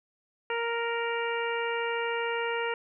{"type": "harmonic tone", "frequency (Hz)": 466.3, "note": "A#4", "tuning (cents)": 1, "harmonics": [1, 2, 3, 4, 5, 6], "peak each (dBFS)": [-31, -34, -36, -37, -38, -39], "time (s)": [0.5, 2.74], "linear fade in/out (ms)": 2, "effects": []}